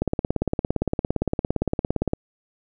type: click train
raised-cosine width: 2 ms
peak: -8 dBFS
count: 38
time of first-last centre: 0.02-2.134 s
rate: 17.5 Hz
effects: none